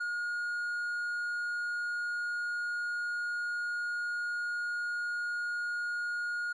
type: tone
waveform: triangle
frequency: 1434 Hz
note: F6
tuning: 45 cents sharp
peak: -30 dBFS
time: 0-6.53 s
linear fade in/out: 10 ms
effects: resampled to 24000 Hz